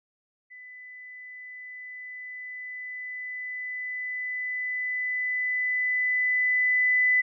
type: tone with level ramp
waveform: sine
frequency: 2000 Hz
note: B6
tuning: 21 cents sharp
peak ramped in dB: -43 to -18 dBFS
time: 0.5-7.22 s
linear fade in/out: 20 ms
effects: none